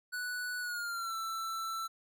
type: tone with pitch glide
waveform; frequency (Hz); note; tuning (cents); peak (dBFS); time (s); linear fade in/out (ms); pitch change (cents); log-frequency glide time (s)
square; 1479 to 1332.9; F#6 to E6; -1 to +19; -36; 0.12-1.88; 20; -180; 0.6-1.15
effects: none